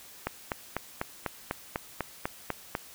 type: click train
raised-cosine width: 0.5 ms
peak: -14 dBFS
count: 11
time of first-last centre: 0.27-2.751 s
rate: 4.03 Hz
effects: white hiss -50 dBFS RMS until 2.94 s